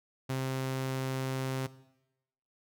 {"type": "tone", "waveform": "sawtooth", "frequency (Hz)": 131.9, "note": "C3", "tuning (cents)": 14, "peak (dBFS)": -27, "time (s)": [0.29, 1.67], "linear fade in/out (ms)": 10, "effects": ["noise-tail reverb RT60 0.9 s tail -18 dB re dry"]}